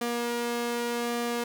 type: tone with flanger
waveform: sawtooth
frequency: 237.9 Hz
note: A#3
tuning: 35 cents sharp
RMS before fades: -30 dBFS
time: 0.01-1.44 s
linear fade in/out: 5 ms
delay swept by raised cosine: 1.7 to 2.35 ms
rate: 0.85 Hz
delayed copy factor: +0.5
effects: none